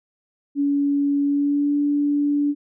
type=tone with pitch glide; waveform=sine; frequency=283.9 to 289.4 Hz; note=C#4 to D4; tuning=+41 to -25 cents; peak=-17 dBFS; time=0.55-2.55 s; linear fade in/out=50 ms; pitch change=+34 cents; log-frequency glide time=1.23-1.76 s; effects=none